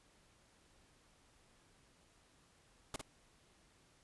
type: noise with echo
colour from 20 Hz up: pink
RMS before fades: -41 dBFS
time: 2.94-2.96 s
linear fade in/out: 2 ms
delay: 53 ms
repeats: 1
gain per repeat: -5 dB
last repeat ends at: 3.013 s
effects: pink hiss -69 dBFS RMS until 4.03 s + resampled to 24000 Hz